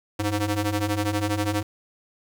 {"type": "ring-modulated tone", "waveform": "sawtooth", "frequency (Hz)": 207.7, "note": "G#3", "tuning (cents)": 0, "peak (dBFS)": -16, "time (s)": [0.19, 1.63], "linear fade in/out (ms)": 10, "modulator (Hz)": 110, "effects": ["8-bit"]}